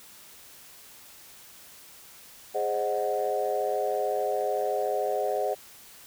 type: chord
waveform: sine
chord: Ab dominant seventh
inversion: none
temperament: equal with one note detuned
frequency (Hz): 415.3 / 528.7 / 622.3 / 740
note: Ab4 / C5 / Eb5 / Gb5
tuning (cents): 0 / +18 / 0 / 0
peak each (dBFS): -30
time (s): 2.54-5.55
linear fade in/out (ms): 20
effects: tanh soft clip ceiling -16 dBFS + white hiss -50 dBFS RMS until 6.06 s